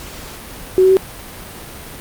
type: tone with pitch steps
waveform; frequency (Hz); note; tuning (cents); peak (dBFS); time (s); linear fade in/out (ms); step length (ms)
sine; 373.2 / 377.1 / 381; F#4 / F#4 / G4; +15 / +33 / -49; -7; 0.78-0.969; 0; 63
effects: pink hiss -33 dBFS RMS until 2 s + Opus 48 kbps

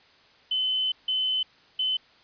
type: tone bursts at uneven times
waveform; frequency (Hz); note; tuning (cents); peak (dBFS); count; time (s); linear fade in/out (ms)
sine; 3041; F#7; +47; -23; 3; 0.51-0.92 / 1.08-1.43 / 1.79-1.97; 5
effects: white hiss -57 dBFS RMS until 2.23 s + resampled to 11025 Hz

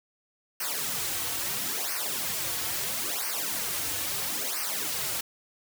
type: noise with flanger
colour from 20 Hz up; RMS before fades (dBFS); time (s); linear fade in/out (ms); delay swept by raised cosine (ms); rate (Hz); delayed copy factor
white; -31; 0.6-5.21; 5; 0.27 to 5.07; 0.75; -0.95
effects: none

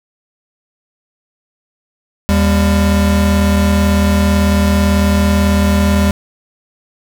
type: tone pair together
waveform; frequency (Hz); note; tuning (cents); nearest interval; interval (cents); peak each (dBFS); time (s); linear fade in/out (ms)
square; 79.3 / 199.82; D#2 / G3; +33 / +33; octave + major third; 1600; -13; 2.29-6.11; 0
effects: none

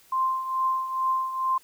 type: tone with tremolo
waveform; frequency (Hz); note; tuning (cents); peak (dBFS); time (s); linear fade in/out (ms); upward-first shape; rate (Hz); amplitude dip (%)
sine; 1046.5; C6; 0; -20; 0.12-1.58; 5; triangle; 2.3; 70
effects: white hiss -57 dBFS RMS until 1.63 s

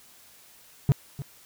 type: tone with echo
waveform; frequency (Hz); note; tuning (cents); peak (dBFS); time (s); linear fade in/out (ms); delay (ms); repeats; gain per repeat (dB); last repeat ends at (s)
triangle; 138.59; C#3; 0; -13; 0.89-0.92; 0; 300; 1; -15; 1.22
effects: white hiss -54 dBFS RMS until 1.45 s

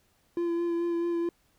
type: tone with vibrato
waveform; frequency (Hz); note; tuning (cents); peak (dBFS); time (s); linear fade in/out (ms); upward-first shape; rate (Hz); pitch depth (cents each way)
triangle; 341.4; F4; -39; -24; 0.37-1.29; 2; sine; 4.6; 17
effects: pink hiss -68 dBFS RMS until 1.58 s

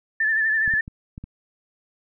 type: tone with vibrato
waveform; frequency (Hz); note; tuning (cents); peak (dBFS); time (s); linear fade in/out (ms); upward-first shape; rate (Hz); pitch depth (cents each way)
sine; 1760; A6; 0; -18; 0.2-0.81; 5; sine; 12; 46
type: clicks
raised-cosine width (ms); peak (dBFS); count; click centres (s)
5; -23; 5; 0.678 / 0.738 / 0.879 / 1.179 / 1.24
effects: none

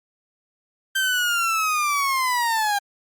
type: linear sweep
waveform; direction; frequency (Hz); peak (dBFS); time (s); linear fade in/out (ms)
30% pulse; down; 1568 to 797; -17; 0.95-2.79; 10
effects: Opus 48 kbps

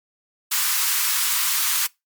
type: high-pass noise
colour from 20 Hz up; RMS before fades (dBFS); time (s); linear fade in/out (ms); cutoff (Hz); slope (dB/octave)
white; -21; 0.51-1.87; 10; 950; 48
effects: noise-tail reverb RT60 0.2 s tail -23 dB re dry + MP3 96 kbps

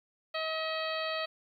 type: harmonic tone with a mistuned harmonic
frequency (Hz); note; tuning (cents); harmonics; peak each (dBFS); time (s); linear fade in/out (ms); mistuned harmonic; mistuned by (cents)
637; D#5; +41; 1 / 2 / 3 / 4 / 5 / 6 / 7; -35 / -38 / -40 / -41 / -42 / -43 / -43; 0.34-1.26; 10; 6; +31
effects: 11-bit

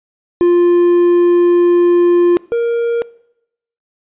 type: tone pair in turn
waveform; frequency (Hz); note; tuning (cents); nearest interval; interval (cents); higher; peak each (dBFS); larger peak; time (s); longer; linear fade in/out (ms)
triangle; 349.6 / 468.4; F4 / A#4; +2 / +8; perfect fourth; 506; second; -5 / -10; first; 0.41-2.37 / 2.52-3.02; first; 0
effects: noise-tail reverb RT60 0.8 s tail -22 dB re dry + resampled to 8000 Hz

